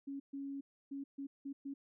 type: tone bursts at uneven times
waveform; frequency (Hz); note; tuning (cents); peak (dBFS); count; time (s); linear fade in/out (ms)
sine; 277.1; C#4; -1; -40; 6; 0.07-0.2 / 0.33-0.61 / 0.91-1.04 / 1.18-1.27 / 1.45-1.53 / 1.65-1.74; 10
effects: none